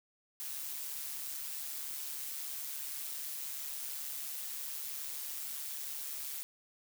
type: noise with amplitude modulation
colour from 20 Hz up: blue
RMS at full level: -39 dBFS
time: 0.4-6.43 s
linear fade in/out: 0 ms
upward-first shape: sine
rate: 143 Hz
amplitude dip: 45%
effects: none